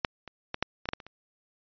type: clicks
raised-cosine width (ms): 0.3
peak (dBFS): -8 / -26 / -15 / -9 / -22 / -9 / -15 / -29 / -29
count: 9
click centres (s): 0.048 / 0.277 / 0.544 / 0.626 / 0.856 / 0.889 / 0.934 / 1.002 / 1.066
effects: resampled to 11025 Hz